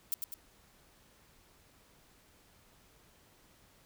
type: noise with echo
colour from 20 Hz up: violet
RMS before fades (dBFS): -32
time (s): 0.12-0.14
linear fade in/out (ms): 0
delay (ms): 100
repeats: 2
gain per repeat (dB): -5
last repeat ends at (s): 0.34
effects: pink hiss -64 dBFS RMS until 3.85 s